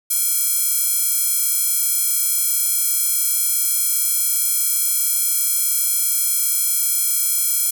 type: tone with high-pass filter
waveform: square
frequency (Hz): 466.2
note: A#4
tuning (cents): 0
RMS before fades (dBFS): -19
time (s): 0.1-7.71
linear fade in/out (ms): 10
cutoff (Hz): 10000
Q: 1.2
effects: none